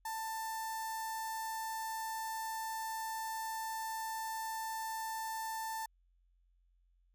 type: tone with notch filter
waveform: sawtooth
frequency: 889 Hz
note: A5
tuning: 18 cents sharp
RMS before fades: -40 dBFS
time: 0.05-5.86 s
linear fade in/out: 5 ms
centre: 2900 Hz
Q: 0.79
effects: added 44 Hz sine -68 dBFS peak until 7.14 s